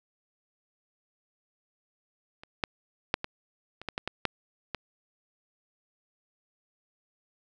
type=clicks; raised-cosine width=0.3 ms; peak=-29 / -10 / -7 / -17 / -26 / -16 / -15 / -15 / -9 / -16 dBFS; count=10; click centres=2.435 / 2.638 / 3.141 / 3.244 / 3.816 / 3.887 / 3.979 / 4.076 / 4.253 / 4.747 s; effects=none